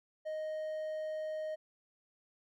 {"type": "tone", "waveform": "triangle", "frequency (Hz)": 622.3, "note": "D#5", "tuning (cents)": 0, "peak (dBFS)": -34, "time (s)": [0.25, 1.56], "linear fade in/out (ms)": 20, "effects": []}